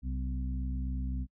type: harmonic tone with a mistuned harmonic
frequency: 63.6 Hz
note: C2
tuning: 48 cents flat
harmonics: 1 / 2 / 3 / 4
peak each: -32 / -42 / -43 / -42 dBFS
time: 0.02-1.27 s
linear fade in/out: 50 ms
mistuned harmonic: 2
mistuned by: +63 cents
effects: noise-tail reverb RT60 0.1 s tail -26 dB re dry